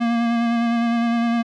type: tone with vibrato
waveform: square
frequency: 233.7 Hz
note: A#3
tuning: 5 cents sharp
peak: -18 dBFS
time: 0-1.43 s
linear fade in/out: 20 ms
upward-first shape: sine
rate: 9.8 Hz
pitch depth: 20 cents each way
effects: low-pass 3000 Hz 12 dB/octave